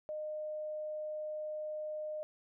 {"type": "tone", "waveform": "sine", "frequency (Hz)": 612, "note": "D#5", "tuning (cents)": -29, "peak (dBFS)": -37, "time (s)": [0.09, 2.23], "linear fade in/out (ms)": 0, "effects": []}